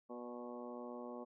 harmonic tone with a mistuned harmonic, 121.9 Hz, B2, 22 cents flat, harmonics 2 / 3 / 4 / 5 / 6 / 7 / 8 / 9, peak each -49 / -52 / -51 / -52 / -59 / -56 / -62 / -56 dBFS, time 0.09-1.25 s, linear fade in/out 20 ms, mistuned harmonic 5, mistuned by -21 cents, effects none

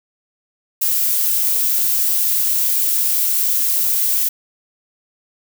violet noise, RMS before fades -17 dBFS, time 0.81-4.29 s, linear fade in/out 10 ms, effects none

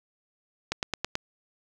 click train, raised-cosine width 0.2 ms, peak -10 dBFS, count 5, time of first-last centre 0.72-1.154 s, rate 9.21 Hz, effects none

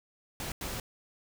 pink noise bursts at uneven times, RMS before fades -37 dBFS, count 2, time 0.4-0.52 / 0.61-0.8 s, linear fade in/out 2 ms, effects none

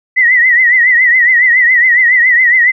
sine tone with vibrato, 1962 Hz, B6, 12 cents flat, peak -5 dBFS, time 0.16-2.72 s, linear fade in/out 20 ms, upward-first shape triangle, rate 7.2 Hz, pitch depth 110 cents each way, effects none

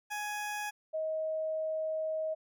20% pulse / sine tone pair in turn, 835 / 631.4 Hz, G#5 / D#5, +9 / +25 cents, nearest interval perfect fourth, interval 484 cents, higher first, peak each -30 / -31 dBFS, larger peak first, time 0.1-0.71 / 0.93-2.35 s, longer second, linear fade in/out 20 ms, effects none

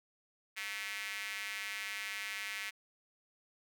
square tone with high-pass filter, 102 Hz, G#2, 31 cents flat, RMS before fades -41 dBFS, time 0.56-2.71 s, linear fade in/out 20 ms, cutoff 2100 Hz, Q 3, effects none

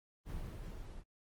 brown noise with level ramp, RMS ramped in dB -40 to -50 dBFS, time 0.25-1.04 s, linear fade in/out 50 ms, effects Opus 24 kbps

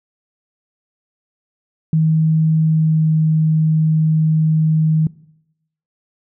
sine tone with pitch glide, 158.6 to 157.41 Hz, D#3 to D#3, +33 to +20 cents, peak -11 dBFS, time 1.93-5.07 s, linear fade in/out 2 ms, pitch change -13 cents, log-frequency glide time 2.6-3.13 s, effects noise-tail reverb RT60 0.8 s tail -21 dB re dry

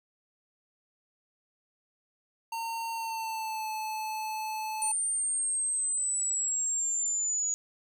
square tone with pitch glide, 913 to 868.3 Hz, A#5 to A5, -36 to -23 cents, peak -33 dBFS, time 2.52-4.92 s, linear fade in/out 5 ms, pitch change -87 cents, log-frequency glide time 2.93-3.69 s
sine linear sweep, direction down, 9030 to 6790 Hz, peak -27 dBFS, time 4.82-7.54 s, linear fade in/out 0 ms
effects none

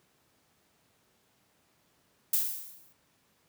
violet noise with exponential decay, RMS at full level -24 dBFS, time 2.33-2.93 s, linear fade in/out 5 ms, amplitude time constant 130 ms, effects pink hiss -69 dBFS RMS until 3.48 s + high-pass 100 Hz 12 dB/octave

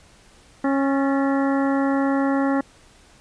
harmonic tone with a mistuned harmonic, 274.2 Hz, C#4, 19 cents flat, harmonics 1 / 2 / 3 / 4 / 5 / 6 / 7, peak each -19 / -26 / -28 / -32 / -32 / -35 / -37 dBFS, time 0.64-2.61 s, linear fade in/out 5 ms, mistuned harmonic 6, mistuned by +90 cents, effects pink hiss -52 dBFS RMS until 3.2 s + resampled to 22050 Hz

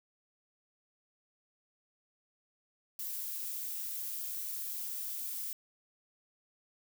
violet noise, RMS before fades -39 dBFS, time 2.99-5.53 s, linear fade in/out 2 ms, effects none

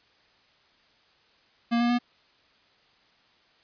square tone with pitch steps, 234.9 / 238.6 / 242.3 Hz, A#3 / A#3 / B3, +13 / +41 / -33 cents, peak -22 dBFS, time 1.71-1.989 s, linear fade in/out 20 ms, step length 93 ms, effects white hiss -62 dBFS RMS until 3.63 s + resampled to 11025 Hz

